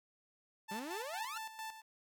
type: tone with tremolo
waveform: sawtooth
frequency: 882 Hz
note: A5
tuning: 4 cents sharp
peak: -38 dBFS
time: 0.68-1.82 s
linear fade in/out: 20 ms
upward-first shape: square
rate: 4.4 Hz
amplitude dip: 65%
type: exponential sweep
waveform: sawtooth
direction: up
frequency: 189.8 to 1447 Hz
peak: -38 dBFS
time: 0.71-1.38 s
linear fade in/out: 5 ms
effects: none